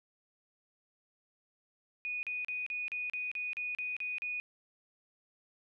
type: tone bursts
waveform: sine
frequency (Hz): 2475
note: D#7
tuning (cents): -10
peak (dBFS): -34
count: 11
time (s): 2.05-4.4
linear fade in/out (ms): 0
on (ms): 180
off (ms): 37
effects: none